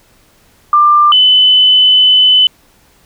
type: tone pair in turn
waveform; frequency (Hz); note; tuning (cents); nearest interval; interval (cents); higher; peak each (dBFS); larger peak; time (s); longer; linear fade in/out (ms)
sine; 1190 / 3016; D6 / F#7; +22 / +32; octave + major third; 1610; second; -4; neither; 0.73-1.12 / 1.12-2.47; second; 2
effects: pink hiss -49 dBFS RMS until 3.05 s